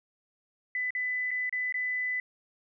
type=tone with dropouts; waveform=sine; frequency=2000 Hz; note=B6; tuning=21 cents sharp; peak=-28 dBFS; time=0.75-2.2 s; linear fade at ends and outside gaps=2 ms; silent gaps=0.906-0.95 / 1.308-1.313 / 1.495-1.526 / 1.724-1.742 s; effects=none